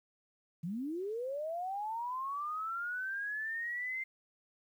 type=linear sweep; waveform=sine; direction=up; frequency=155 to 2100 Hz; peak=-35 dBFS; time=0.63-4.04 s; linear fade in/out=10 ms; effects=11-bit